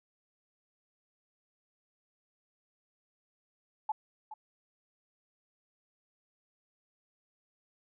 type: tone with echo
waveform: sine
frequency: 860 Hz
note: A5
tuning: 40 cents flat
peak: -28 dBFS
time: 3.89-3.92 s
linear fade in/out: 5 ms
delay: 420 ms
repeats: 1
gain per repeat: -13 dB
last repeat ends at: 4.34 s
effects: none